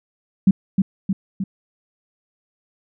sine tone with echo, 192.6 Hz, G3, 30 cents flat, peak -8 dBFS, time 0.47-0.51 s, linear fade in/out 5 ms, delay 310 ms, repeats 3, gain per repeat -4 dB, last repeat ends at 1.44 s, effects none

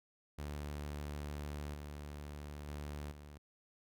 sawtooth tone with level steps, 73.42 Hz, D2, in tune, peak -37 / -41 / -38 / -47 dBFS, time 0.38-3.38 s, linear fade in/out 10 ms, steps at 1.74 / 2.68 / 3.11 s, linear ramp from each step 5 ms, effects none

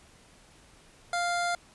25% pulse tone, 698.5 Hz, F5, in tune, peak -23 dBFS, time 1.13-1.55 s, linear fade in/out 2 ms, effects pink hiss -57 dBFS RMS until 1.74 s + resampled to 24000 Hz

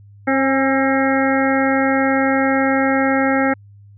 harmonic tone with a mistuned harmonic, 268.2 Hz, C4, 43 cents sharp, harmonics 1 / 2 / 3 / 5 / 6 / 7 / 8, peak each -17 / -20 / -22 / -24 / -25 / -25 / -26 dBFS, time 0.27-3.54 s, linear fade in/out 10 ms, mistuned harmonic 3, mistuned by +23 cents, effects added 101 Hz sine -41 dBFS peak until 3.97 s

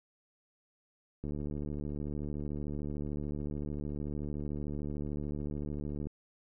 click train, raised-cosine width 3 ms, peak -26 dBFS, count 356, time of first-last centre 1.24-6.07 s, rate 73.5 Hz, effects none

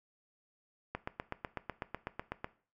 click train, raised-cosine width 0.5 ms, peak -21 dBFS, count 13, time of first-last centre 0.95-2.444 s, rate 8.03 Hz, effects noise-tail reverb RT60 0.4 s tail -17 dB re dry

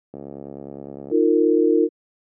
click train, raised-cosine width 2 ms, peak -20 dBFS, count 69, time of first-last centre 0.14-1.114 s, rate 69.8 Hz
sine chord, Eb suspended second, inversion none, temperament equal with one note detuned, 311.1 / 349.2 / 457.4 Hz, Eb4 / F4 / Bb4, 0 / 0 / -33 cents, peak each -18 dBFS, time 1.1-1.89 s, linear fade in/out 50 ms
effects high-pass 200 Hz 12 dB/octave

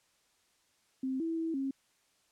sine tone with pitch steps, 262.4 / 328.1 / 326.2 / 270.5 Hz, C4 / E4 / E4 / C#4, +5 / -8 / -18 / -42 cents, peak -31 dBFS, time 1.03-1.71 s, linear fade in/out 5 ms, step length 170 ms, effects white hiss -71 dBFS RMS until 2.31 s + low-pass 9000 Hz 12 dB/octave

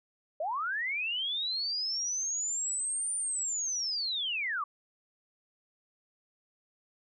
sine linear two-way sweep, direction up then down, 579 to 9200 to 1094 Hz, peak -30 dBFS, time 0.4-4.64 s, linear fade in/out 5 ms, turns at 3.15 s, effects none

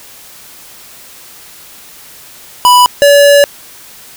square tone pair in turn, 987.8 / 571.1 Hz, B5 / D5, 0 / -49 cents, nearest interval major sixth, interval 949 cents, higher first, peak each -3 dBFS, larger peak neither, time 2.65-2.86 / 3.02-3.44 s, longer second, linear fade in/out 0 ms, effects white hiss -35 dBFS RMS until 4.16 s

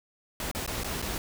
pink noise with dropouts, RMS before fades -33 dBFS, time 0.4-1.18 s, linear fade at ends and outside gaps 1 ms, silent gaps 0.514-0.549 / 0.663-0.676 / 0.835-0.844 / 1.018-1.024 s, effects none

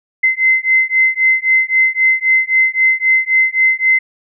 sine beating tone pair, 2060 / 2063.8 Hz, C7 / C7, -28 / -24 cents, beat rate 3.8 Hz, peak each -13 dBFS, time 0.23-3.99 s, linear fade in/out 10 ms, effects none

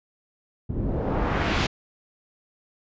pink noise with low-pass filter sweep, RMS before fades -25 dBFS, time 0.69-1.67 s, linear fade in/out 10 ms, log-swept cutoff 210 to 4700 Hz, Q 0.95, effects resampled to 16000 Hz

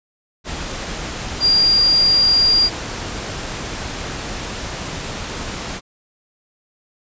sine tone in noise, 4784 Hz, D8, 31 cents sharp, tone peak -11 dBFS, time 1.4-2.7 s, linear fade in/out 50 ms, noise pink, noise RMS -27 dBFS, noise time 0.44-5.81 s, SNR +13 dB, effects resampled to 16000 Hz

